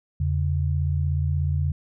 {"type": "tone pair together", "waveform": "sine", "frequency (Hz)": [83.9, 140.49], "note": ["E2", "C#3"], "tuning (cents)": [31, 24], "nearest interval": "major sixth", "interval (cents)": 893, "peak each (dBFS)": [-22, -25], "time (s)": [0.2, 1.72], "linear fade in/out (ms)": 5, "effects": []}